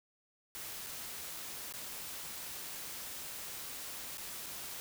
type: noise with dropouts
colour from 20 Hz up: white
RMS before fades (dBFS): -44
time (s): 0.55-4.8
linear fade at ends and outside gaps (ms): 0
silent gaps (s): 0.864-0.868 / 1.725-1.738 / 4.173-4.181 / 4.461-4.465
effects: none